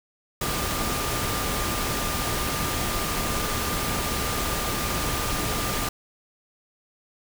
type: tone in noise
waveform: sine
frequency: 1200 Hz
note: D6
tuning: 37 cents sharp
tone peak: -34 dBFS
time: 0.41-5.89 s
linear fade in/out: 5 ms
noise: pink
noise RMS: -27 dBFS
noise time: 0.41-5.89 s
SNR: -10 dB
effects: none